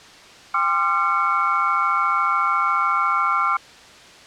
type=tone cluster; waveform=sine; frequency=796 / 1047 / 1193 / 1367 / 2219 Hz; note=G5 / C6 / D6 / F6 / C#7; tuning=+26 / +1 / +27 / -37 / +1 cents; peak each=-29 / -25 / -22 / -20 / -29 dBFS; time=0.54-3.57 s; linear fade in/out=5 ms; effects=white hiss -44 dBFS RMS until 4.26 s + low-pass 5000 Hz 12 dB/octave